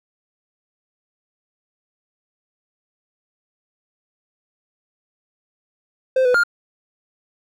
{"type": "tone with pitch steps", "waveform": "triangle", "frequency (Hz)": [520, 497.2, 1409], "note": ["C5", "B4", "F6"], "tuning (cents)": [-11, 12, 15], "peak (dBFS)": -11, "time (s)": [6.16, 6.436], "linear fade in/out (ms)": 5, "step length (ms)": 92, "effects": []}